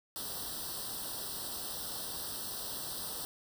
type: noise with comb filter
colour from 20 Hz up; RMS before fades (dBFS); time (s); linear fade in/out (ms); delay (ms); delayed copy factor
white; -40; 0.16-3.25; 0; 0.22; +1
effects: none